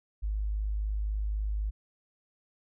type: tone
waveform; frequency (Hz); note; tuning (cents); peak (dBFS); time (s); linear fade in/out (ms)
sine; 51.91; G#1; 0; -28; 0.22-1.71; 20
effects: none